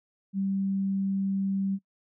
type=tone; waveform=sine; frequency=194.7 Hz; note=G3; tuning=12 cents flat; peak=-25 dBFS; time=0.33-1.79 s; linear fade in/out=50 ms; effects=noise-tail reverb RT60 0.1 s tail -23 dB re dry